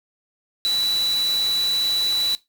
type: tone in noise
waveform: sine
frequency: 3951 Hz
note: B7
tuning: in tune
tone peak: -18 dBFS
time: 0.65-2.35 s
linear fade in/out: 0 ms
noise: white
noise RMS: -32 dBFS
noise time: 0.65-2.35 s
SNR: +11 dB
effects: noise-tail reverb RT60 0.2 s tail -18 dB re dry